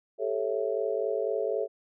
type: chord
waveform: sine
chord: A dominant seventh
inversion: third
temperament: just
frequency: 396 / 440 / 550 / 660 Hz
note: G4 / A4 / C#5 / E5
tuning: +18 / 0 / -14 / +2 cents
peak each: -33 / -30 / -32 / -34 dBFS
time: 0.18-1.68 s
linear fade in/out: 50 ms
effects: none